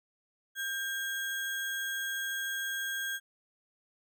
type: tone with sample-and-hold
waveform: sine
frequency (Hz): 1593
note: G6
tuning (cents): +27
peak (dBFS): -32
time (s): 0.55-3.2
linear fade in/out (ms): 50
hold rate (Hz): 4900
effects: none